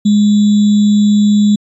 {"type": "tone with sample-and-hold", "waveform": "sine", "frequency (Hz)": 207.7, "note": "G#3", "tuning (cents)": 0, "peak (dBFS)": -6, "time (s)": [0.05, 1.56], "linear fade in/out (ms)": 10, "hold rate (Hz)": 3675, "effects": ["resampled to 22050 Hz"]}